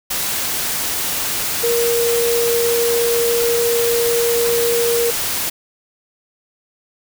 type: tone in noise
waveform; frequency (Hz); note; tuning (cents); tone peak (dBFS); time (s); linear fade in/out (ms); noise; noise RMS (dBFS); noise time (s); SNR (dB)
sine; 470; A#4; +14; -15; 1.63-5.11; 10; white; -21; 0.1-5.5; +3
effects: none